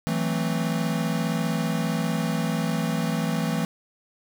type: chord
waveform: square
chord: F# half-diminished seventh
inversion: third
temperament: equal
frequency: 164.81 / 185 / 220 / 261.6 Hz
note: E3 / F#3 / A3 / C4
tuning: 0 / 0 / 0 / 0 cents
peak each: -27 / -33 / -29 / -33 dBFS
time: 0.07-3.65 s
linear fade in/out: 0 ms
effects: none